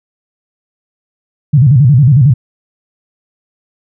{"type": "tone with vibrato", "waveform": "sine", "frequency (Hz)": 133.9, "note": "C3", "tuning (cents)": 40, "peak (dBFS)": -3, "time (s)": [1.53, 2.34], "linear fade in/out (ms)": 10, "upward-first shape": "square", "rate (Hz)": 11, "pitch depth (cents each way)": 180, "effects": []}